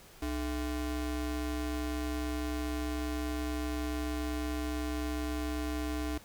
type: ring-modulated tone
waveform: square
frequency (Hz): 182.8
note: F#3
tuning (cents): -21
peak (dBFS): -30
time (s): 0.22-6.18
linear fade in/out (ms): 5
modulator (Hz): 118
effects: pink hiss -55 dBFS RMS until 6.24 s